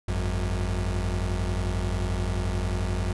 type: tone pair together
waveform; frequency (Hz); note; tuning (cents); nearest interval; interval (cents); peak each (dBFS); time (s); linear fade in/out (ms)
35% pulse; 50.97 / 90.6; G#1 / F#2; -32 / -36; minor seventh; 996; -26 / -26; 0.08-3.13; 5
effects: resampled to 24000 Hz